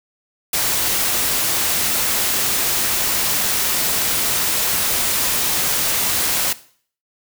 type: noise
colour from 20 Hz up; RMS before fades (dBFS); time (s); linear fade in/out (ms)
white; -19; 0.53-6.53; 5
effects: noise-tail reverb RT60 0.5 s tail -17 dB re dry